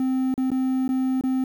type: tone with dropouts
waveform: triangle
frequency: 260 Hz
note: C4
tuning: 11 cents flat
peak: -18 dBFS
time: 0-1.44 s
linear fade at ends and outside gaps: 2 ms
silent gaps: 0.341-0.378 / 0.504-0.516 / 0.879-0.89 / 1.211-1.237 s
effects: 8-bit